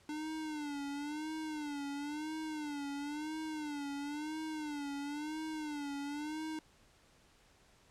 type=tone with vibrato; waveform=square; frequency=298 Hz; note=D4; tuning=25 cents sharp; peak=-39 dBFS; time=0.09-6.59 s; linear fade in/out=2 ms; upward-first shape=sine; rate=0.98 Hz; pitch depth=96 cents each way; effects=pink hiss -66 dBFS RMS until 7.9 s + low-pass 9000 Hz 12 dB/octave